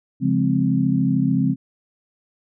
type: chord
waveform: sine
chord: Db major seventh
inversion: none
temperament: equal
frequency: 138.59 / 174.61 / 207.7 / 261.6 Hz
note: Db3 / F3 / Ab3 / C4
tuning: 0 / 0 / 0 / 0 cents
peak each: -22 / -22 / -23 / -20 dBFS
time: 0.2-1.56 s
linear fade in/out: 50 ms
effects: none